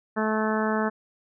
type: harmonic tone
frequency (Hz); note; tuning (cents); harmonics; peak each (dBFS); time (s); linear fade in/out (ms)
217.1; A3; -23; 1 / 2 / 3 / 4 / 5 / 6 / 7 / 8; -26 / -29 / -31 / -32 / -33 / -34 / -34 / -35; 0.16-0.9; 20
effects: none

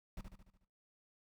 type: noise with echo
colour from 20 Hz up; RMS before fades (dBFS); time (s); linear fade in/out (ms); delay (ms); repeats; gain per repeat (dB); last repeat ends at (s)
brown; -44; 0.17-0.21; 2; 73; 6; -5; 0.648
effects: noise-tail reverb RT60 0.3 s tail -19 dB re dry

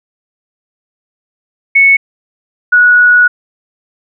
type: tone pair in turn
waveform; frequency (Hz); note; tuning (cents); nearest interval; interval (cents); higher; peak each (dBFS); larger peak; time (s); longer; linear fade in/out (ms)
sine; 2209 / 1463.3; C#7 / F#6; -7 / -20; perfect fifth; 713; first; -3; neither; 1.75-1.97 / 2.72-3.28; second; 10
effects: none

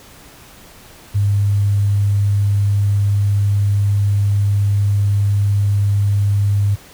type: tone with quantisation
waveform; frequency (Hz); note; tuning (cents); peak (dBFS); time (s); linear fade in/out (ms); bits
sine; 101.2; G#2; -44; -12; 1.14-6.76; 20; 7
effects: pink hiss -42 dBFS RMS until 6.93 s

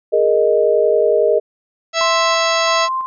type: chord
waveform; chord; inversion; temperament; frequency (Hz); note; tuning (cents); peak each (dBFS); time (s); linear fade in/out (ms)
sine; Ab suspended second; none; equal; 415.3 / 466.2 / 622.3; Ab4 / Bb4 / Eb5; 0 / 0 / 0; -16 / -15 / -15; 0.12-1.4; 20
type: harmonic tone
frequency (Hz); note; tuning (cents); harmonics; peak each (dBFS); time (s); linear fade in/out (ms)
660; E5; +2; 1 / 2 / 3 / 4 / 5 / 6 / 7 / 8 / 10; -18 / -21 / -23 / -24 / -25 / -26 / -26 / -27 / -28; 1.93-2.89; 50
type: tone with tremolo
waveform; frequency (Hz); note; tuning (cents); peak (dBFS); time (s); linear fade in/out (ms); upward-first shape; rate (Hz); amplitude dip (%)
sine; 1046.5; C6; 0; -17; 2.01-3.06; 0; square; 1.5; 40
effects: none

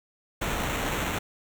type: noise with sample-and-hold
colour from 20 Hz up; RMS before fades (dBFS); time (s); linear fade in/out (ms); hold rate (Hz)
pink; -29; 0.41-1.19; 10; 4900
effects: none

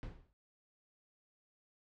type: noise with exponential decay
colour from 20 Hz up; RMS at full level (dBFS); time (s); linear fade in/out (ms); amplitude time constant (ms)
brown; -39; 0.03-0.33; 0; 65
effects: low-pass 4000 Hz 12 dB/octave

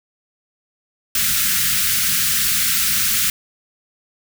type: band-stop noise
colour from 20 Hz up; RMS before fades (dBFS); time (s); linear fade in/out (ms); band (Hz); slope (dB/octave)
white; -18; 1.15-3.3; 2; 230 to 1300; 48
effects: none

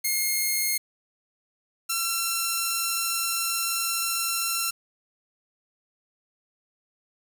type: tone pair in turn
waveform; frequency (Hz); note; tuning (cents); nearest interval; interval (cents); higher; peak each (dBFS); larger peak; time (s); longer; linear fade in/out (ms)
5% pulse; 2145 / 1353.8; C7 / E6; +42 / +46; minor sixth; 796; first; -13; neither; 0.04-0.78 / 1.89-4.71; second; 10
effects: 8-bit

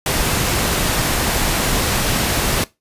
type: noise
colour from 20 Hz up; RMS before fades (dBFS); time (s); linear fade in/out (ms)
pink; -18; 0.06-2.64; 2
effects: noise-tail reverb RT60 0.2 s tail -19 dB re dry + resampled to 32000 Hz

